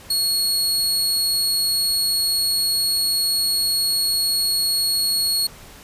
sawtooth tone, 4333 Hz, C#8, 40 cents flat, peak -15 dBFS, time 0.1-5.47 s, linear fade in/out 5 ms, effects pink hiss -43 dBFS RMS until 5.83 s + resampled to 32000 Hz

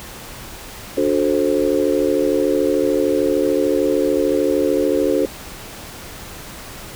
sine chord, D dominant seventh, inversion none, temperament just, 293.7 / 367.1 / 440.5 / 528.6 Hz, D4 / F#4 / A4 / C5, 0 / -14 / +2 / +18 cents, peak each -20 dBFS, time 0.97-5.26 s, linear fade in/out 5 ms, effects pink hiss -35 dBFS RMS until 6.95 s

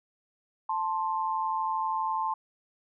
sine tone pair together, 880 / 1052.3 Hz, A5 / C6, 0 / +10 cents, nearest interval minor third, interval 310 cents, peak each -29 / -30 dBFS, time 0.69-2.34 s, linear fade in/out 5 ms, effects none

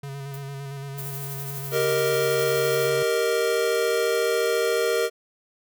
square tone with vibrato, 138.59 Hz, C#3, in tune, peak -33 dBFS, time 0.03-3.03 s, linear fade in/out 5 ms, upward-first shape square, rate 8.8 Hz, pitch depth 25 cents each way
violet noise with exponential decay, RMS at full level -38 dBFS, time 0.34-0.46 s, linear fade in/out 0 ms, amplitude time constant 26 ms
violet noise with tremolo, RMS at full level -34 dBFS, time 0.97-2.9 s, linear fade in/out 20 ms, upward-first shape triangle, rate 12 Hz, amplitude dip 45%
square chord, Eb major, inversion first, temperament equal, 392 / 466.2 / 622.3 Hz, G4 / Bb4 / Eb5, 0 / 0 / 0 cents, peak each -28 / -23 / -29 dBFS, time 1.71-5.1 s, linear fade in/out 50 ms
effects none

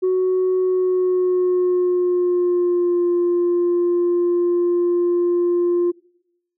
sine tone with pitch glide, 370.6 to 349.8 Hz, F#4 to F4, +3 to +3 cents, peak -13 dBFS, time 0.02-5.92 s, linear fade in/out 20 ms, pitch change -100 cents, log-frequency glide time 0.58-3.05 s, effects noise-tail reverb RT60 0.8 s tail -24 dB re dry + tanh soft clip ceiling -13 dBFS

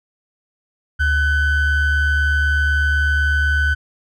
triangle ring-modulated tone, 789 Hz, G5, 11 cents sharp, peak -9 dBFS, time 0.99-3.75 s, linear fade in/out 20 ms, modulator 715 Hz, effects none

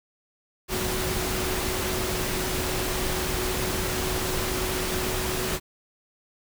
sine tone in noise, 370 Hz, F#4, in tune, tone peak -32 dBFS, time 0.68-5.6 s, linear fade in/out 50 ms, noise pink, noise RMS -28 dBFS, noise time 0.68-5.6 s, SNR -7 dB, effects none

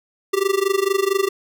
square tone with amplitude modulation, 391.3 Hz, G4, 3 cents flat, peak -14 dBFS, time 0.33-1.29 s, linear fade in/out 10 ms, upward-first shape sine, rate 24.4 Hz, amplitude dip 90%, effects none

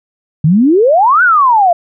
sine exponential two-way sweep, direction up then down, 143.9 to 1531 to 668 Hz, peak -5 dBFS, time 0.44-1.73 s, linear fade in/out 5 ms, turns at 1.23 s, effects none

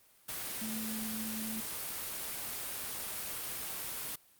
sine tone in noise, 220 Hz, A3, in tune, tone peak -38 dBFS, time 0.61-1.61 s, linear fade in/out 10 ms, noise white, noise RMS -39 dBFS, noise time 0.28-4.16 s, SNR -2 dB, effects white hiss -64 dBFS RMS until 4.39 s + Opus 32 kbps

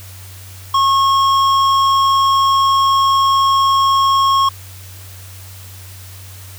triangle tone with hard clipping, 1089 Hz, C#6, 31 cents flat, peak -12 dBFS, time 0.74-4.49 s, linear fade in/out 5 ms, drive 14 dB, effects added 94 Hz sine -34 dBFS peak until 6.58 s + white hiss -39 dBFS RMS until 6.58 s

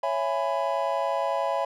triangle chord, C# minor seventh, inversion none, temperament just, 554.4 / 665.2 / 831.5 / 997.9 Hz, C#5 / E5 / G#5 / B5, 0 / +16 / +2 / +18 cents, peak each -27 / -27 / -29 / -28 dBFS, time 0.03-1.65 s, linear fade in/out 5 ms, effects none

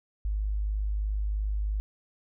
sine tone, 51.5 Hz, G#1, 14 cents flat, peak -26 dBFS, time 0.25-1.8 s, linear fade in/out 0 ms, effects none

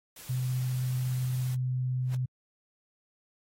white noise, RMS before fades -47 dBFS, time 0.16-1.55 s, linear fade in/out 5 ms
sine tone, 127.4 Hz, C3, 46 cents flat, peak -27 dBFS, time 0.29-2.26 s, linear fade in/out 10 ms
pink noise with exponential growth, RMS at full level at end -43 dBFS, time 2.01-2.15 s, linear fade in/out 2 ms, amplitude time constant 29 ms
effects AAC 48 kbps

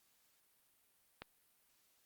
click, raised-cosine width 0.3 ms, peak -29 dBFS, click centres 1.22 s, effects white hiss -74 dBFS RMS until 2.05 s + Opus 48 kbps

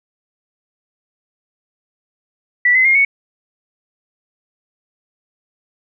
sine tone with pitch steps, 1962 / 2044 / 2130 / 2219 Hz, B6 / C7 / C7 / C#7, -12 / -41 / +30 / +1 cents, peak -9 dBFS, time 2.65-3.05 s, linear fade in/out 5 ms, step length 100 ms, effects none

